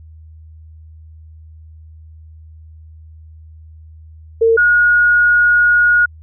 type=tone pair in turn; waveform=sine; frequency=454.6 / 1443.3 Hz; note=A#4 / F#6; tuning=-43 / -43 cents; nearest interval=octave + minor sixth; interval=2000 cents; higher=second; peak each=-8 dBFS; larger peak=neither; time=4.41-4.57 / 4.57-6.06 s; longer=second; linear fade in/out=10 ms; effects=added 79 Hz sine -36 dBFS peak until 6.22 s